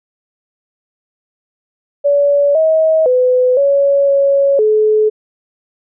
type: tone with pitch steps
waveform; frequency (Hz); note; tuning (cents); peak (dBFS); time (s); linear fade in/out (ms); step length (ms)
sine; 571 / 637 / 504 / 560 / 556 / 429.6; D5 / D#5 / B4 / C#5 / C#5 / A4; -49 / +41 / +35 / +18 / +5 / -41; -8; 2.04-5.1; 20; 510
effects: none